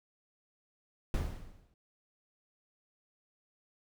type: noise with exponential decay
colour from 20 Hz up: brown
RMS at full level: -29 dBFS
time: 1.14-1.74 s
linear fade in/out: 1 ms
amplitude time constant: 130 ms
effects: none

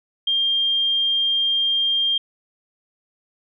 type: tone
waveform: sine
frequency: 3200 Hz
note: G7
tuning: 35 cents sharp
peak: -17 dBFS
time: 0.27-2.18 s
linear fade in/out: 5 ms
effects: none

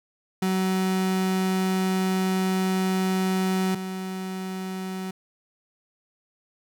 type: tone pair in turn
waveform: 35% pulse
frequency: 187.9 / 187.9 Hz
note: F#3 / F#3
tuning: +27 / +27 cents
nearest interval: unison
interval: 0 cents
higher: neither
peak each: -20 / -28 dBFS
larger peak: first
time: 0.42-3.75 / 3.75-5.11 s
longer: first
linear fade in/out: 5 ms
effects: none

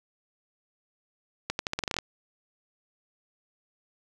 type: accelerating click train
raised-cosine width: 0.2 ms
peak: -11 dBFS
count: 11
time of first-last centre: 1.5-1.987 s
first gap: 91 ms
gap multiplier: 0.85
effects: none

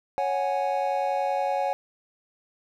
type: chord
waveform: triangle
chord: C# suspended fourth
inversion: none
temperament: equal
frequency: 554.4 / 740 / 830.6 Hz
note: C#5 / F#5 / G#5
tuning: 0 / 0 / 0 cents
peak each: -26 dBFS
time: 0.18-1.73 s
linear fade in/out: 0 ms
effects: none

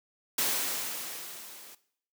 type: noise with level ramp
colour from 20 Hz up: white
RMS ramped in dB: -27 to -50 dBFS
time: 0.38-1.75 s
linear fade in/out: 5 ms
effects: noise-tail reverb RT60 0.6 s tail -17 dB re dry + high-pass 200 Hz 12 dB/octave

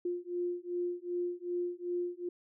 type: beating tone pair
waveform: sine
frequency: 351.4 / 354 Hz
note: F4 / F4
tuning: +11 / +23 cents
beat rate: 2.6 Hz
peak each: -36 / -36 dBFS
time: 0.05-2.29 s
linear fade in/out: 5 ms
effects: none

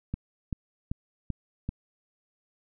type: click train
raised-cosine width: 5 ms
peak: -18 dBFS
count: 5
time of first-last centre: 0.14-1.69 s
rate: 2.58 Hz
effects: none

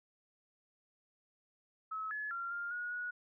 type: tone with pitch steps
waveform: sine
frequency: 1291 / 1707 / 1379 / 1401 / 1448 / 1459 Hz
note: E6 / G#6 / F6 / F6 / F#6 / F#6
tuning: -37 / +47 / -22 / +5 / -38 / -25 cents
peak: -37 dBFS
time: 1.91-3.11 s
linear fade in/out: 10 ms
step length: 200 ms
effects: none

